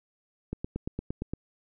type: click train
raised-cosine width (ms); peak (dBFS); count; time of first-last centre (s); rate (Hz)
3; -19; 8; 0.53-1.336; 8.69
effects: none